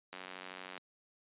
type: click train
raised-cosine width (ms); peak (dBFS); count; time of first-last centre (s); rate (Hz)
0.3; -28; 61; 0.13-0.777; 92.7
effects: high-pass 200 Hz 12 dB/octave + resampled to 8000 Hz